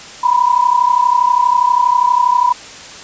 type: tone pair together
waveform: sine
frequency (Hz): 968 / 1000.4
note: B5 / B5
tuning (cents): -35 / +22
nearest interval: minor second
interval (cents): 57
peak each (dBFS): -12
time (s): 0.23-2.53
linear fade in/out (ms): 10
effects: white hiss -33 dBFS RMS until 3.03 s + resampled to 16000 Hz